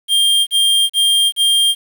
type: tone bursts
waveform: square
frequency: 3200 Hz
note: G7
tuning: 35 cents sharp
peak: -11 dBFS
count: 4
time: 0.08-1.751 s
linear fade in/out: 50 ms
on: 390 ms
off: 37 ms
effects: 7-bit